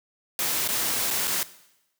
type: noise with dropouts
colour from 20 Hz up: white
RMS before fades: -26 dBFS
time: 0.39-1.43 s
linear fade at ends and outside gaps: 1 ms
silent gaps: 0.676-0.688 / 1.105-1.109 / 1.273-1.277 s
effects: noise-tail reverb RT60 0.9 s tail -17 dB re dry + high-pass 100 Hz 12 dB/octave

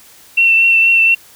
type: tone with vibrato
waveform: sine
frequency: 2700 Hz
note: E7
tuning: 41 cents sharp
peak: -7 dBFS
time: 0.37-1.15 s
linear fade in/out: 10 ms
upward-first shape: triangle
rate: 4.2 Hz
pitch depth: 22 cents each way
effects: white hiss -43 dBFS RMS until 1.35 s

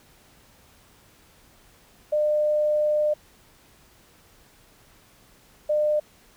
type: tone bursts at uneven times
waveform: sine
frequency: 602 Hz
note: D5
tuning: 43 cents sharp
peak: -19 dBFS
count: 2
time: 2.12-3.14 / 5.69-6 s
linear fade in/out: 10 ms
effects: pink hiss -56 dBFS RMS until 6.36 s

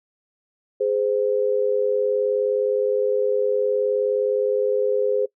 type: tone pair together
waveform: sine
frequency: 415.3 / 514.7 Hz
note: G#4 / C5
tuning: 0 / -29 cents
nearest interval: major third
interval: 371 cents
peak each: -21 dBFS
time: 0.8-5.26 s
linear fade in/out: 10 ms
effects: noise-tail reverb RT60 0.1 s tail -22 dB re dry

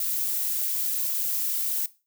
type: noise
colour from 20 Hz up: violet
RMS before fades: -27 dBFS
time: 0-1.86 s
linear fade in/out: 2 ms
effects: noise-tail reverb RT60 0.3 s tail -18 dB re dry

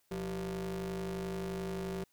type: ring-modulated tone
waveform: 40% pulse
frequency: 102.9 Hz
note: G#2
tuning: 16 cents flat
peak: -32 dBFS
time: 0.11-2.04 s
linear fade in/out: 5 ms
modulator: 283 Hz
effects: white hiss -73 dBFS RMS until 2.12 s

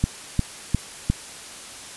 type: click train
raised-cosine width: 5 ms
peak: -6 dBFS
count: 4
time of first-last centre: 0.04-1.1 s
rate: 2.83 Hz
effects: white hiss -39 dBFS RMS until 1.96 s + resampled to 24000 Hz

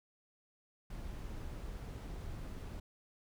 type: noise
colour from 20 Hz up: brown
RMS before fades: -44 dBFS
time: 0.9-2.8 s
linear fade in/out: 5 ms
effects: none

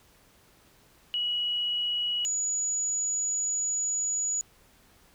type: tone pair in turn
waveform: sine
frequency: 2919 / 6867 Hz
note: F#7 / A8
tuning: -24 / -43 cents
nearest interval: octave + minor third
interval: 1481 cents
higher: second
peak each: -26 dBFS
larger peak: neither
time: 1.14-2.25 / 2.25-4.41 s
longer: second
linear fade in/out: 0 ms
effects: pink hiss -60 dBFS RMS until 5.14 s

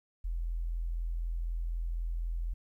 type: tone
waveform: sine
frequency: 42 Hz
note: E1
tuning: 33 cents sharp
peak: -31 dBFS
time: 0.24-2.54 s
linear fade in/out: 10 ms
effects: 12-bit

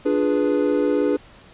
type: chord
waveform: triangle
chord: D diminished seventh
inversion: none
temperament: equal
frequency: 293.7 / 349.2 / 415.3 / 493.9 Hz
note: D4 / F4 / Ab4 / Cb5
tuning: 0 / 0 / 0 / 0 cents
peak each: -19 / -25 / -20 / -21 dBFS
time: 0.05-1.17 s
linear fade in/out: 10 ms
effects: pink hiss -48 dBFS RMS until 1.53 s + resampled to 8000 Hz

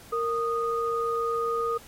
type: tone pair together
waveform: sine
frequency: 463 / 1236 Hz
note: A#4 / D#6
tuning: -12 / -12 cents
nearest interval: octave + perfect fourth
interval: 1700 cents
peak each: -27 dBFS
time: 0.12-1.78 s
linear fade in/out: 10 ms
effects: pink hiss -49 dBFS RMS until 1.87 s + MP3 64 kbps

